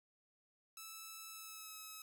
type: tone with pitch glide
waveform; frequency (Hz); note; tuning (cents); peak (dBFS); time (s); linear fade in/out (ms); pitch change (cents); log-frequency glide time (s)
5% pulse; 1312 to 1287.2; E6 to E6; -9 to -42; -38; 0.77-2.02; 2; -33; 1.3-1.75
effects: none